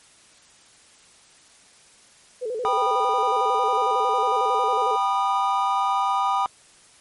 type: tone with vibrato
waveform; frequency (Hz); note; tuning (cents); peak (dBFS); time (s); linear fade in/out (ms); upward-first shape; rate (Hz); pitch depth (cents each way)
sine; 466.2; A#4; 0; -25; 2.41-4.97; 20; square; 11; 120
type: chord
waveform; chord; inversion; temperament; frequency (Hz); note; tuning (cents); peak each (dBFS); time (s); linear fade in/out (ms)
triangle; G augmented; none; just; 784 / 980 / 1225; G5 / B5 / D#6; 0 / -14 / -27; -22; 2.65-6.46; 0
effects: white hiss -53 dBFS RMS until 7 s + MP3 48 kbps